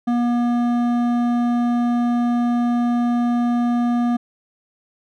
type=tone with hard clipping; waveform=triangle; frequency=240 Hz; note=B3; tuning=49 cents flat; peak=-18 dBFS; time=0.07-4.17 s; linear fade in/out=10 ms; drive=14 dB; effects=none